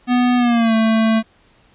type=tone with pitch glide; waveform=square; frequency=246.9 to 222.5 Hz; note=B3 to A3; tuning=0 to +20 cents; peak=-13 dBFS; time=0.07-1.23 s; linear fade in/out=50 ms; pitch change=-180 cents; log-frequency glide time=0.37-0.74 s; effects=pink hiss -54 dBFS RMS until 1.74 s + resampled to 8000 Hz